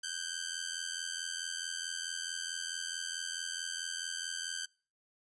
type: ring-modulated tone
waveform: 10% pulse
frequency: 1555 Hz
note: G6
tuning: 14 cents flat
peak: -25 dBFS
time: 0.03-4.66 s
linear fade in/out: 10 ms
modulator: 42.3 Hz
effects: noise-tail reverb RT60 0.4 s tail -26 dB re dry + resampled to 22050 Hz